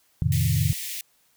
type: chord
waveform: sine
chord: F dominant seventh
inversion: none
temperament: equal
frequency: 87.31 / 110 / 130.81 / 155.56 Hz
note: F2 / A2 / C3 / Eb3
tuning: 0 / 0 / 0 / 0 cents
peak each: -25 dBFS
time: 0.22-0.73 s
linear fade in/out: 0 ms
type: high-pass noise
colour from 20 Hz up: white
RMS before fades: -33 dBFS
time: 0.32-1.01 s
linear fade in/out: 2 ms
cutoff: 1800 Hz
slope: 96 dB/octave
effects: white hiss -64 dBFS RMS until 1.36 s